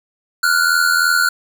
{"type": "tone pair together", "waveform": "square", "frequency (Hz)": [1396.9, 1480], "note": ["F6", "F#6"], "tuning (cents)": [0, 0], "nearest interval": "minor second", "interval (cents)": 100, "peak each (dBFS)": -16, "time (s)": [0.43, 1.29], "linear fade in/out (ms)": 5, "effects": []}